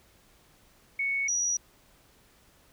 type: tone pair in turn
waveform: sine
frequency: 2217 / 5807 Hz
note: C#7 / F#8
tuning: 0 / -33 cents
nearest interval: octave + perfect fourth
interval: 1667 cents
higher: second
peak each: -26 / -25 dBFS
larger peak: second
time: 0.99-1.28 / 1.28-1.57 s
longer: neither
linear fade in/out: 5 ms
effects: pink hiss -61 dBFS RMS until 2.72 s